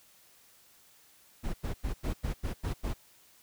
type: noise bursts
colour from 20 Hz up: brown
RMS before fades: -32 dBFS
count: 8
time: 1.43-2.94 s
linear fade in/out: 20 ms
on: 110 ms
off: 90 ms
effects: white hiss -61 dBFS RMS until 3.42 s